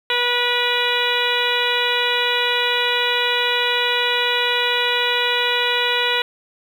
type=harmonic tone; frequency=486.5 Hz; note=B4; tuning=26 cents flat; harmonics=1 / 2 / 3 / 4 / 5 / 6 / 7 / 8; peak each=-25 / -25 / -25 / -25 / -25 / -25 / -25 / -25 dBFS; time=0.1-6.22 s; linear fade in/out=2 ms; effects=7-bit